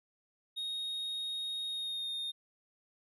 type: tone with pitch glide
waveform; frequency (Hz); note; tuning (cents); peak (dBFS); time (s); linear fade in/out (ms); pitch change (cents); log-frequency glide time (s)
triangle; 3733 to 3679; A#7 to A#7; +2 to -24; -34; 0.56-2.32; 20; -26; 1.67-2.12
effects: none